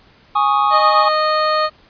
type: chord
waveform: triangle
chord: Ab suspended fourth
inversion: none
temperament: equal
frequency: 830.6 / 1108.7 / 1244.5 Hz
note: Ab5 / Db6 / Eb6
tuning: 0 / 0 / 0 cents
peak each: -15 dBFS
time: 0.35-1.09 s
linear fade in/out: 10 ms
type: harmonic tone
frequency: 618 Hz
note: D#5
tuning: 12 cents flat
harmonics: 1 / 2 / 3 / 4 / 5 / 6 / 7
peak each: -18 / -16 / -26 / -32 / -33 / -35 / -25 dBFS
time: 0.7-1.7 s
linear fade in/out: 50 ms
effects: pink hiss -50 dBFS RMS until 1.89 s + resampled to 11025 Hz